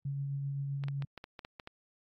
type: tone with tremolo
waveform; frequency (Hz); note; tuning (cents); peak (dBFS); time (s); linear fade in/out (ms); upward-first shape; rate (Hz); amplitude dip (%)
sine; 139.5; C#3; +11; -32; 0.05-1.05; 5; triangle; 7.7; 25
type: clicks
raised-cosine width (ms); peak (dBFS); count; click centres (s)
0.3; -28; 9; 0.838 / 0.884 / 1.023 / 1.177 / 1.241 / 1.392 / 1.449 / 1.598 / 1.674
effects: AAC 32 kbps